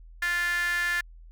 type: tone with high-pass filter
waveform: sawtooth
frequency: 349.2 Hz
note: F4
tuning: in tune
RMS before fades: -27 dBFS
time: 0.22-1.01 s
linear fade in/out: 5 ms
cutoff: 1700 Hz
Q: 7.7
effects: added 41 Hz sine -45 dBFS peak until 1.31 s